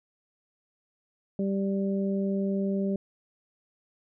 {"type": "harmonic tone", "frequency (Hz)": 196, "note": "G3", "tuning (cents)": 0, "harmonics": [1, 2, 3], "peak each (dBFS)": [-26, -32, -36], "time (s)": [1.39, 2.96], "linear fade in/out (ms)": 2, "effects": []}